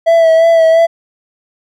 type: tone with vibrato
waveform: triangle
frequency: 657 Hz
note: E5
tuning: 6 cents flat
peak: -3 dBFS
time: 0.06-0.87 s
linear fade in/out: 20 ms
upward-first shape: sine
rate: 2.9 Hz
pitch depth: 29 cents each way
effects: none